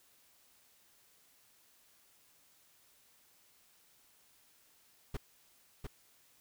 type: noise with echo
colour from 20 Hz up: brown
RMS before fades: -37 dBFS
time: 5.14-5.17 s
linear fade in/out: 5 ms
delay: 700 ms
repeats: 1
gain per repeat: -4 dB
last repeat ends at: 5.87 s
effects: white hiss -67 dBFS RMS until 6.4 s